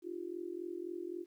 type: tone with amplitude modulation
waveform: sine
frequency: 349.2 Hz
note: F4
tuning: in tune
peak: -35 dBFS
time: 0.02-1.26 s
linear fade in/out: 50 ms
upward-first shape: sine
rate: 43.8 Hz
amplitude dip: 90%
effects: 12-bit